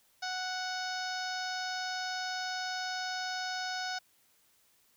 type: harmonic tone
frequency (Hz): 740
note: F#5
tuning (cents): 0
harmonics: 1 / 2 / 3 / 4 / 5 / 6 / 7 / 8 / 9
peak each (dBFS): -38 / -38 / -48 / -49 / -45 / -45 / -42 / -50 / -53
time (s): 0.22-3.99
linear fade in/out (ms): 10
effects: white hiss -68 dBFS RMS until 4.96 s